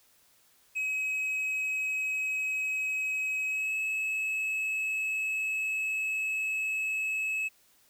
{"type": "tone with pitch glide", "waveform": "triangle", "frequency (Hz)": [2548, 2584], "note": ["D#7", "E7"], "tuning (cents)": [41, -35], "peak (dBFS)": -27, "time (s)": [0.75, 7.49], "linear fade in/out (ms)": 20, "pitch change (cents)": 24, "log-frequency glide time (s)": [3.47, 3.74], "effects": ["white hiss -64 dBFS RMS until 7.89 s"]}